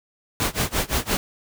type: noise with tremolo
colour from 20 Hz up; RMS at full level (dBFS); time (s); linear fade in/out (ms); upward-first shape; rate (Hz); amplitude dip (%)
pink; -21; 0.4-1.17; 0; sine; 5.8; 95
effects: none